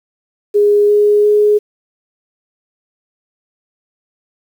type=tone with pitch steps; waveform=sine; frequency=412.5 / 415.4 / 418.3 Hz; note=G#4 / G#4 / G#4; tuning=-12 / 0 / +12 cents; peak=-7 dBFS; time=0.54-1.59 s; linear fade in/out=20 ms; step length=350 ms; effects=7-bit